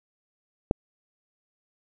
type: click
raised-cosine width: 2 ms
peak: -7 dBFS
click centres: 0.711 s
effects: none